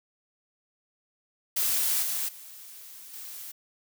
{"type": "noise with level steps", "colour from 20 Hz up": "blue", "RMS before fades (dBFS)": [-26, -30, -46, -41], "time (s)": [1.56, 3.52], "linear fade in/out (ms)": 10, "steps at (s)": [2.02, 2.28, 3.13], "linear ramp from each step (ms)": 10, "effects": []}